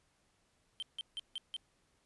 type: tone bursts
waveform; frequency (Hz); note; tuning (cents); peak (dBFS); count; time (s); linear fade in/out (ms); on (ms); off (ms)
triangle; 3129; G7; -4; -36; 5; 0.8-1.565; 0; 25; 160
effects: pink hiss -74 dBFS RMS until 2.05 s + resampled to 24000 Hz